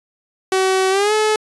sawtooth tone with pitch glide, 378.7 to 430 Hz, F#4 to A4, +40 to -40 cents, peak -10 dBFS, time 0.52-1.36 s, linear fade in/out 2 ms, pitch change +220 cents, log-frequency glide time 0.9-1.13 s, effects resampled to 24000 Hz

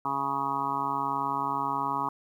harmonic tone, 138.59 Hz, C#3, in tune, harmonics 1 / 2 / 3 / 5 / 6 / 7 / 8 / 9, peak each -43 / -38 / -43 / -42 / -34 / -31 / -32 / -35 dBFS, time 0.05-2.09 s, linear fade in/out 2 ms, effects 10-bit

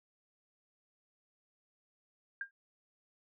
sine tone with exponential decay, 1604 Hz, G6, 39 cents sharp, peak -32 dBFS, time 2.41-2.51 s, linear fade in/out 2 ms, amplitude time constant 20 ms, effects none

